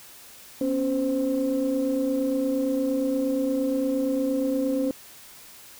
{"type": "tone cluster", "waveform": "sine", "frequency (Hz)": [247, 275.6, 519], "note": ["B3", "C#4", "C5"], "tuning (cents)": [0, -10, -14], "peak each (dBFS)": [-32, -23, -26], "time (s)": [0.61, 4.91], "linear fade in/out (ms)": 2, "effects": ["tanh soft clip ceiling -15 dBFS", "white hiss -47 dBFS RMS until 5.79 s"]}